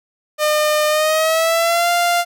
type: tone with pitch glide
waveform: sawtooth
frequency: 606 to 696.1 Hz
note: D#5 to F5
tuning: -46 to -6 cents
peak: -10 dBFS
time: 0.38-2.25 s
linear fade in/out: 50 ms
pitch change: +240 cents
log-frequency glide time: 0.88-1.9 s
effects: none